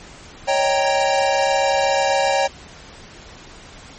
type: chord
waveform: square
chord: Eb dominant seventh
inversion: third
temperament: equal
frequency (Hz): 554.4 / 622.3 / 784 / 932.3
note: Db5 / Eb5 / G5 / Bb5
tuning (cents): 0 / 0 / 0 / 0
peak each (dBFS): -20 / -26 / -20 / -26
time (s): 0.47-2.48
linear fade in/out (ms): 20
effects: pink hiss -41 dBFS RMS until 3.98 s + MP3 32 kbps